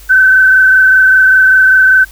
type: tone with frequency modulation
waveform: sine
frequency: 1529 Hz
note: G6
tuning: 44 cents flat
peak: -3 dBFS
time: 0.09-2.05 s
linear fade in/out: 20 ms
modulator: 25.1 Hz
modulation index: 0.95
effects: added 50 Hz sine -34 dBFS peak until 2.11 s + white hiss -39 dBFS RMS until 2.11 s